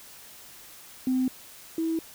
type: tone pair in turn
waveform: sine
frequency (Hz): 257.3 / 325.4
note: C4 / E4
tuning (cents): -29 / -22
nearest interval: major third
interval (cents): 407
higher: second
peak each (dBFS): -21 / -24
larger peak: first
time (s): 1.07-1.28 / 1.78-1.99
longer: neither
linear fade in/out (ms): 2
effects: tanh soft clip ceiling -17 dBFS + white hiss -48 dBFS RMS until 2.14 s